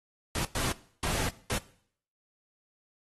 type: noise bursts at uneven times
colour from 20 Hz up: pink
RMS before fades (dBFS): -31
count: 4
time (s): 0.35-0.45 / 0.55-0.72 / 1.03-1.29 / 1.5-1.58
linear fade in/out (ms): 2
effects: noise-tail reverb RT60 0.6 s tail -19 dB re dry + AAC 32 kbps